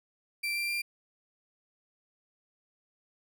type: tone with pitch steps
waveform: 35% pulse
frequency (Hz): 2349 / 2365 / 2382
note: D7 / D7 / D7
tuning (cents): 0 / +12 / +24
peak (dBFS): -28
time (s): 0.43-0.82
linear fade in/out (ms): 10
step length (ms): 130
effects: none